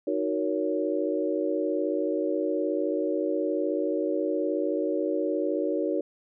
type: chord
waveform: sine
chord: D# minor seventh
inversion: none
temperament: equal with one note detuned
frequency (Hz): 311.1 / 370 / 466.2 / 560.2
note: D#4 / F#4 / A#4 / C#5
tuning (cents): 0 / 0 / 0 / +18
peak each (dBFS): -29 / -30 / -31 / -30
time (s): 0.07-6.01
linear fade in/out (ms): 5
effects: none